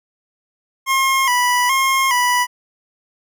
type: tone with vibrato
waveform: 25% pulse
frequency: 1026 Hz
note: C6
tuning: 34 cents flat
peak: -10 dBFS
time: 0.86-2.47 s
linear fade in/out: 50 ms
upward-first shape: square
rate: 1.2 Hz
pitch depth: 74 cents each way
effects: none